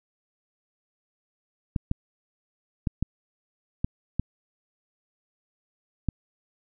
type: clicks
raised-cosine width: 5 ms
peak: -12 dBFS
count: 7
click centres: 1.762 / 1.914 / 2.872 / 3.026 / 3.845 / 4.196 / 6.087 s
effects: none